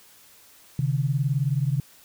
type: beating tone pair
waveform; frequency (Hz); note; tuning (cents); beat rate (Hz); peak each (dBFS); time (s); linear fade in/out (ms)
sine; 132.6 / 151.6; C3 / D#3; +23 / -45; 19; -23 / -25; 0.79-1.8; 2
effects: white hiss -53 dBFS RMS until 2.04 s